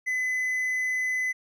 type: tone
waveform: triangle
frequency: 2016 Hz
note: B6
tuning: 35 cents sharp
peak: -23 dBFS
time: 0.06-1.33 s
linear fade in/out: 20 ms
effects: none